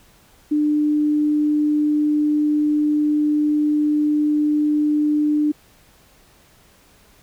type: tone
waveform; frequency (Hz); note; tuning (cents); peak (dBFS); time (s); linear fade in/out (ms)
sine; 299.1; D4; +32; -15; 0.51-5.52; 10
effects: pink hiss -53 dBFS RMS until 7.22 s